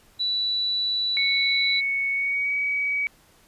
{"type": "tone", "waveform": "sine", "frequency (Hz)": 3951, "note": "B7", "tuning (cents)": 0, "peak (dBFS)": -22, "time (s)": [0.19, 1.81], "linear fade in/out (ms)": 20}
{"type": "tone with pitch glide", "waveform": "sine", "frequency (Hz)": [2217, 2269], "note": ["C#7", "C#7"], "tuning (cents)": [0, 40], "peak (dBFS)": -22, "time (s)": [1.17, 3.07], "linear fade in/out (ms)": 0, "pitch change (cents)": 40, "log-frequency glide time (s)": [2.12, 2.55]}
{"effects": ["pink hiss -57 dBFS RMS until 3.47 s", "resampled to 32000 Hz"]}